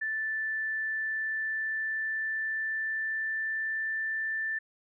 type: tone with pitch glide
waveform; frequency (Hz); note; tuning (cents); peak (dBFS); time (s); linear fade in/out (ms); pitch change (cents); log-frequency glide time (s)
sine; 1760 to 1771.2; A6 to A6; 0 to +11; -29; 0.01-4.59; 10; +11; 0.8-4.01
effects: none